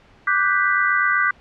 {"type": "chord", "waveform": "sine", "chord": "G major seventh", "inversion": "second", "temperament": "equal", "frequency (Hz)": [1174.7, 1480, 1568, 1975.5], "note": ["D6", "F#6", "G6", "B6"], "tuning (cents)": [0, 0, 0, 0], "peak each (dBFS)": -21, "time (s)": [0.27, 1.31], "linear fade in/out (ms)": 5, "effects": ["pink hiss -51 dBFS RMS until 1.4 s", "low-pass 3000 Hz 12 dB/octave"]}